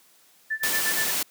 sine tone with tremolo, 1760 Hz, A6, in tune, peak -23 dBFS, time 0.5-1.11 s, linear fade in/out 10 ms, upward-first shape sine, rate 8.4 Hz, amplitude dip 95%
white noise, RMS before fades -26 dBFS, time 0.63-1.23 s, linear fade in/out 5 ms
effects white hiss -58 dBFS RMS until 1.3 s + high-pass 150 Hz 12 dB/octave

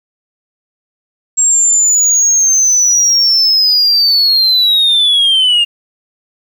sine linear sweep, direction down, 7570 to 2800 Hz, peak -5 dBFS, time 1.37-5.65 s, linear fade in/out 20 ms, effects tanh soft clip ceiling -5 dBFS + 7-bit

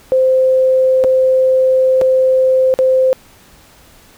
sine tone with dropouts, 520 Hz, C5, 11 cents flat, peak -8 dBFS, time 0.12-3.13 s, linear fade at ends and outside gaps 0 ms, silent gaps 1.039-1.045 / 2.013-2.017 / 2.74-2.789 s, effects pink hiss -45 dBFS RMS until 4.17 s

